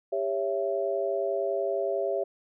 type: chord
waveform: sine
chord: C# diminished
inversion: second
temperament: just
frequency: 399.1 / 554.4 / 665.2 Hz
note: G4 / C#5 / E5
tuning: +31 / 0 / +16 cents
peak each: -30 dBFS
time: 0.12-2.24 s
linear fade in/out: 10 ms
effects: none